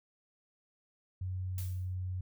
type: tone with pitch glide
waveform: sine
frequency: 92.5 to 91.91 Hz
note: F#2 to F#2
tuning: 0 to -11 cents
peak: -34 dBFS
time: 1.21-2.21 s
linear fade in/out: 5 ms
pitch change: -11 cents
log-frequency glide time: 1.47-1.68 s
type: noise with exponential decay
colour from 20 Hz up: blue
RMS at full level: -43 dBFS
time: 1.58-1.95 s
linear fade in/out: 1 ms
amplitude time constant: 79 ms
effects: none